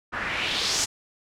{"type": "noise with low-pass filter sweep", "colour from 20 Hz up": "white", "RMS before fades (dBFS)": -27, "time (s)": [0.12, 0.86], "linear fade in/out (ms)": 20, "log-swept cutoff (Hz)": [1400, 7200], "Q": 2.5, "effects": []}